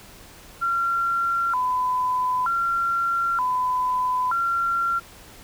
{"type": "tone with vibrato", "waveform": "sine", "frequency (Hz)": 1174.7, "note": "D6", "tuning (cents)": 0, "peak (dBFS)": -20, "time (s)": [0.61, 5], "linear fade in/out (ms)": 20, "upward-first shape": "square", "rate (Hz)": 0.54, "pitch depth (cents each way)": 270, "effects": ["pink hiss -46 dBFS RMS until 5.43 s"]}